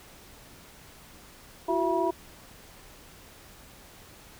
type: tone cluster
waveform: sine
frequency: 338.8 / 374.5 / 669 / 966 Hz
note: E4 / F#4 / E5 / B5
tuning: +48 / +21 / +25 / -39 cents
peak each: -29 dBFS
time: 1.68-2.11 s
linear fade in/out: 10 ms
effects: pink hiss -51 dBFS RMS until 4.39 s